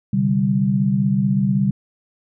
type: chord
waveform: sine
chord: C suspended second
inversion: none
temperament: equal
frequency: 130.81 / 146.83 / 196 Hz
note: C3 / D3 / G3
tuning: 0 / 0 / 0 cents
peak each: -21 / -22 / -17 dBFS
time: 0.13-1.71 s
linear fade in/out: 5 ms
effects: none